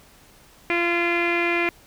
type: tone with low-pass filter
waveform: sawtooth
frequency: 343.9 Hz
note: F4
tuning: 27 cents flat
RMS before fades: -22 dBFS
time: 0.7-1.69 s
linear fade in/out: 0 ms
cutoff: 2300 Hz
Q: 8.4
effects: pink hiss -52 dBFS RMS until 1.86 s